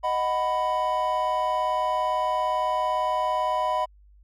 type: chord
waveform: triangle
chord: B major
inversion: first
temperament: equal with one note detuned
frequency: 622.3 / 740 / 992.9 Hz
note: D#5 / F#5 / B5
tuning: 0 / 0 / +9 cents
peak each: -26 / -27 / -23 dBFS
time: 0.03-3.86 s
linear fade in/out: 20 ms
effects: added 50 Hz sine -51 dBFS peak until 4.23 s